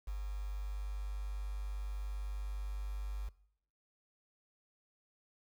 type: tone with quantisation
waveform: sine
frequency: 49.99 Hz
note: G1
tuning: 35 cents sharp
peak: -36 dBFS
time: 0.07-3.29 s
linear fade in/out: 10 ms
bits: 9
effects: noise-tail reverb RT60 0.7 s tail -21 dB re dry